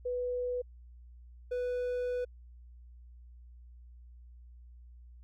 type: tone pair in turn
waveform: sine / triangle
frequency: 494.6 / 494.6 Hz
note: B4 / B4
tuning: +3 / +3 cents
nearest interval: unison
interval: 0 cents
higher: neither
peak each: -31 / -29 dBFS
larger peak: second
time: 0.05-0.62 / 1.51-2.25 s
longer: second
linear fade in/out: 10 ms
effects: added 60 Hz sine -50 dBFS peak until 5.23 s